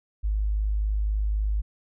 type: tone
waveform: sine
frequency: 51.91 Hz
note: G#1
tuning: in tune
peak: -22 dBFS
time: 0.23-1.62 s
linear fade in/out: 20 ms
effects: none